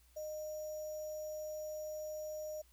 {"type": "tone with sample-and-hold", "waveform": "sine", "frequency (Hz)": 613, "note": "D#5", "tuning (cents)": -26, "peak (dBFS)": -40, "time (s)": [0.16, 2.62], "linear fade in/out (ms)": 10, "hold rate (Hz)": 6300, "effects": ["added 60 Hz sine -65 dBFS peak until 2.72 s", "white hiss -70 dBFS RMS until 2.72 s"]}